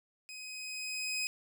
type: tone with level ramp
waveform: 20% pulse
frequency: 2517 Hz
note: D#7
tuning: 19 cents sharp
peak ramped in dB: -40 to -27 dBFS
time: 0.29-1.27 s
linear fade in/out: 0 ms
effects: none